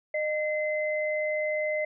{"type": "tone pair together", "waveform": "sine", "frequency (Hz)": [611, 2055], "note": ["D#5", "C7"], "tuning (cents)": [-32, -32], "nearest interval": "octave + major sixth", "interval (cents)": 2100, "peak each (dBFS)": [-27, -31], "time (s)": [0.14, 1.85], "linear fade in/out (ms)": 5, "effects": []}